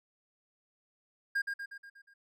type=tone with echo; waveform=triangle; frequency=1616 Hz; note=G#6; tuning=48 cents flat; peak=-26 dBFS; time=1.35-1.42 s; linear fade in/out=10 ms; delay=120 ms; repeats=6; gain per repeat=-5 dB; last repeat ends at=2.14 s; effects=none